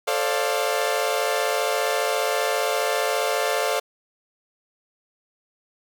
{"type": "chord", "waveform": "sawtooth", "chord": "D minor seventh", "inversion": "second", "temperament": "equal with one note detuned", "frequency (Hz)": [440, 532.4, 587.3, 698.5], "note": ["A4", "C5", "D5", "F5"], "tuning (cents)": [0, 30, 0, 0], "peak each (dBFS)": -23, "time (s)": [0.07, 3.8], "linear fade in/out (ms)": 10, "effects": []}